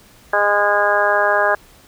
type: harmonic tone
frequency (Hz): 205.1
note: G#3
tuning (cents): -21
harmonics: 2 / 3 / 4 / 5 / 6 / 7 / 8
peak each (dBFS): -24 / -18 / -21 / -22 / -23 / -24 / -18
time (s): 0.33-1.55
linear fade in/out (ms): 5
effects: pink hiss -48 dBFS RMS until 1.87 s